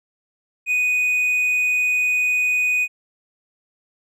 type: tone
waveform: triangle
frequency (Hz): 2486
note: D#7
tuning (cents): -2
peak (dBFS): -15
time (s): 0.66-2.88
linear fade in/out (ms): 50
effects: none